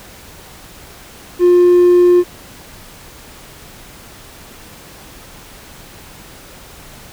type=tone; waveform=triangle; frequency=354.6 Hz; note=F4; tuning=26 cents sharp; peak=-3 dBFS; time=1.39-2.24 s; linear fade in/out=50 ms; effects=tanh soft clip ceiling -1 dBFS + pink hiss -38 dBFS RMS until 7.12 s